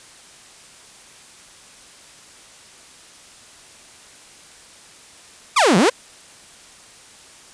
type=exponential two-way sweep; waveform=sawtooth; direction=down then up; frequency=1311 to 164.6 to 554 Hz; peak=-8 dBFS; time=5.56-5.9 s; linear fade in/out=10 ms; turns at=5.77 s; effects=white hiss -45 dBFS RMS until 7.53 s + resampled to 22050 Hz